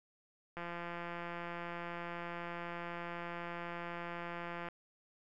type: click train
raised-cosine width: 0.5 ms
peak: -28 dBFS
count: 709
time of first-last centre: 0.57-4.686 s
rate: 172 Hz
effects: none